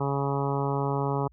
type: harmonic tone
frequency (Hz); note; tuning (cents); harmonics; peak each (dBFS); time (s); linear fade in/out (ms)
139.4; C#3; +10; 1 / 2 / 3 / 4 / 5 / 6 / 7 / 8 / 9; -28 / -34 / -31 / -37 / -38 / -34 / -35 / -38 / -40; 0-1.28; 10
effects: added 60 Hz sine -55 dBFS peak until 1.32 s